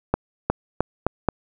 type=accelerating click train; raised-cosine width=1 ms; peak=-4 dBFS; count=5; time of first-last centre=0.14-1.287 s; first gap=360 ms; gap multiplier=0.85; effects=none